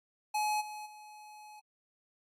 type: tone with level steps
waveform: square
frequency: 847 Hz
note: G#5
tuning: 34 cents sharp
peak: -30 / -42 / -50 dBFS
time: 0.34-1.6 s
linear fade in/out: 10 ms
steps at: 0.6 / 0.85 s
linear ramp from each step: 20 ms
effects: AAC 48 kbps